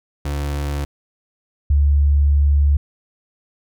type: tone pair in turn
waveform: 35% pulse / sine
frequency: 71.8 / 71.8 Hz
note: D2 / D2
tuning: -39 / -39 cents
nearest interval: unison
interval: 0 cents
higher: neither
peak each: -19 / -11 dBFS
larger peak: second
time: 0.25-0.85 / 1.7-2.77 s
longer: second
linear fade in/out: 5 ms
effects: none